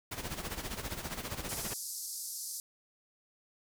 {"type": "noise with tremolo", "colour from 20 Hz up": "pink", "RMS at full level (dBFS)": -37, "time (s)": [0.11, 1.74], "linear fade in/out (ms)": 10, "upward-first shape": "sine", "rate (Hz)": 15, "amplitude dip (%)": 70}
{"type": "band-pass noise", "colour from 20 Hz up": "white", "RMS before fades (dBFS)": -41, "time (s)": [1.49, 2.6], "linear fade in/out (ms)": 0, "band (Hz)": [4600, 13000], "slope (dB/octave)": 48}
{"effects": []}